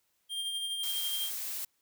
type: tone with tremolo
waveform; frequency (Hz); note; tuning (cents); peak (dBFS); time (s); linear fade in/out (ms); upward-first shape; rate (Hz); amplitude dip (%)
square; 3196; G7; +33; -32; 0.29-1.31; 50; sine; 12; 35
type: noise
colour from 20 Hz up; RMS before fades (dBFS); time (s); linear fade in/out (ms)
blue; -37; 0.83-1.65; 5
effects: white hiss -75 dBFS RMS until 1.81 s